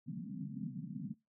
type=band-pass noise; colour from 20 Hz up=white; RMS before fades=-43 dBFS; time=0.06-1.14 s; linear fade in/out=20 ms; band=130 to 260 Hz; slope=96 dB/octave; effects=noise-tail reverb RT60 0.2 s tail -20 dB re dry